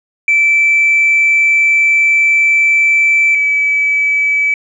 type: tone pair in turn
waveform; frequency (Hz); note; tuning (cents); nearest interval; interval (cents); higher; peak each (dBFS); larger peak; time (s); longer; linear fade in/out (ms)
sine; 2325 / 2296; D7 / D7; -18 / -40; unison; 22; first; -6 / -9; first; 0.28-3.35 / 3.35-4.54; first; 2
effects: tanh soft clip ceiling -4 dBFS